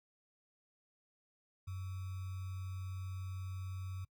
sine tone with sample-and-hold, 93.6 Hz, F#2, 20 cents sharp, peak -40 dBFS, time 1.67-4.05 s, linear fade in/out 10 ms, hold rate 1225 Hz, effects noise-tail reverb RT60 0.1 s tail -22 dB re dry

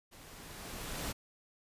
pink noise with level ramp, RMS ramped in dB -55 to -37 dBFS, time 0.11-1.13 s, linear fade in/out 20 ms, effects resampled to 32000 Hz

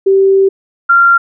sine tone pair in turn, 388.1 / 1383 Hz, G4 / F6, -17 / -17 cents, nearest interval octave + minor seventh, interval 2200 cents, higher second, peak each -5 / -4 dBFS, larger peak second, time 0.06-0.49 / 0.89-1.18 s, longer first, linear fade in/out 10 ms, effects none

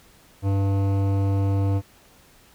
sine tone with hard clipping, 98.3 Hz, G2, 5 cents sharp, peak -21 dBFS, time 0.42-1.82 s, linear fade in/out 50 ms, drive 15 dB, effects pink hiss -54 dBFS RMS until 2.54 s

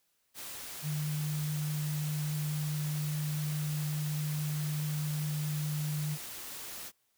sine tone in noise, 150.8 Hz, D3, 46 cents sharp, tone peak -31 dBFS, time 0.82-6.18 s, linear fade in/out 50 ms, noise white, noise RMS -43 dBFS, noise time 0.34-6.92 s, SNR +9 dB, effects white hiss -75 dBFS RMS until 7.17 s

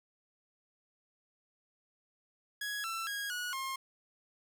sawtooth tone with pitch steps, 1668 / 1338 / 1642 / 1460 / 1068 Hz, G#6 / E6 / G#6 / F#6 / C6, +7 / +25 / -20 / -24 / +35 cents, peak -32 dBFS, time 2.61-3.76 s, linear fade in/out 5 ms, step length 230 ms, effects none

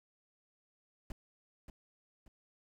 brown noise with echo, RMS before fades -41 dBFS, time 1.1-1.12 s, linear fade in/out 2 ms, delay 580 ms, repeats 2, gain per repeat -8 dB, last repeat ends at 2.28 s, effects none

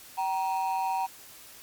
triangle ring-modulated tone, 855 Hz, A5, 50 cents flat, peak -21 dBFS, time 0.17-1.07 s, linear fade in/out 20 ms, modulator 87.2 Hz, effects white hiss -49 dBFS RMS until 1.62 s + MP3 96 kbps

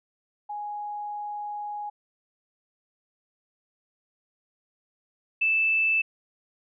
sine tone pair in turn, 830.6 / 2637 Hz, G#5 / E7, 0 / 0 cents, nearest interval octave + minor sixth, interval 2000 cents, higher second, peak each -31 / -20 dBFS, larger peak second, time 0.49-1.9 / 5.41-6.02 s, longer first, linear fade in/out 10 ms, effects none

